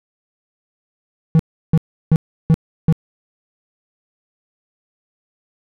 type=tone bursts; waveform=triangle; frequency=160.8 Hz; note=E3; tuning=43 cents flat; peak=-6 dBFS; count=5; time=1.35-2.925 s; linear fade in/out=0 ms; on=43 ms; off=340 ms; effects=none